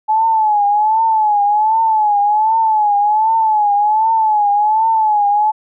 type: tone with vibrato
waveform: sine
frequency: 856 Hz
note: A5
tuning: 48 cents flat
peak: -10 dBFS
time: 0.08-5.52 s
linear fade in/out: 20 ms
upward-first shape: triangle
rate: 1.3 Hz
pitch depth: 100 cents each way
effects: none